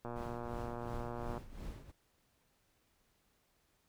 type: click train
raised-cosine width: 1 ms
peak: -29 dBFS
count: 159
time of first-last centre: 0.05-1.378 s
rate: 119 Hz
type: noise with tremolo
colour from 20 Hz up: brown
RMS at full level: -43 dBFS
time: 0.15-1.92 s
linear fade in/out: 20 ms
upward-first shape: triangle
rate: 2.8 Hz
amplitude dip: 80%
effects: pink hiss -75 dBFS RMS until 3.88 s